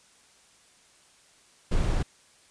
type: noise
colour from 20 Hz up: brown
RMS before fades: -24 dBFS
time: 1.71-2.03 s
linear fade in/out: 10 ms
effects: white hiss -59 dBFS RMS until 2.5 s + resampled to 22050 Hz